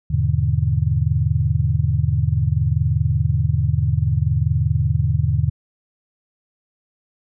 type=chord; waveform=sine; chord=E dominant seventh; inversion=none; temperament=just; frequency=82.41 / 103.01 / 123.61 / 148.33 Hz; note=E2 / G#2 / B2 / D3; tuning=0 / -14 / +2 / +18 cents; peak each=-21 dBFS; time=0.1-5.5 s; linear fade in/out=10 ms; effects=none